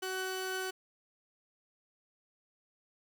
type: tone pair together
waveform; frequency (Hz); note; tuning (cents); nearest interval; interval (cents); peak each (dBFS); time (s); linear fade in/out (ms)
sawtooth; 375.6 / 1499.6; F#4 / F#6; +26 / +23; 2 octaves; 2397; -33 / -35; 0.02-0.71; 10
effects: none